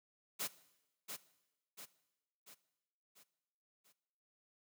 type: noise with echo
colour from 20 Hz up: white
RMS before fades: -39 dBFS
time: 0.39-0.48 s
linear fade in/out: 20 ms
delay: 690 ms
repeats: 5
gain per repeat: -6 dB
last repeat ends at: 3.93 s
effects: noise-tail reverb RT60 1.0 s tail -18 dB re dry + high-pass 150 Hz 12 dB/octave